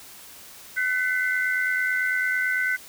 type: tone cluster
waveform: sine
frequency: 1512 / 2004 / 2093 Hz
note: F#6 / B6 / C7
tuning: +37 / +25 / 0 cents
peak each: -23 / -28 / -30 dBFS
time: 0.76-2.77 s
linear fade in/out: 20 ms
effects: white hiss -45 dBFS RMS until 2.88 s